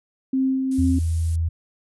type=tone with tremolo; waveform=sine; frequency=264 Hz; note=C4; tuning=16 cents sharp; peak=-17 dBFS; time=0.33-0.99 s; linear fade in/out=5 ms; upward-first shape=sine; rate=2.4 Hz; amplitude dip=35%
type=noise; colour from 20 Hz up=violet; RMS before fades=-37 dBFS; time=0.71-1.36 s; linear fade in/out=5 ms
type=tone; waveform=sine; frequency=82.3 Hz; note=E2; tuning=2 cents flat; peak=-19 dBFS; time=0.78-1.49 s; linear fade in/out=10 ms
effects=resampled to 24000 Hz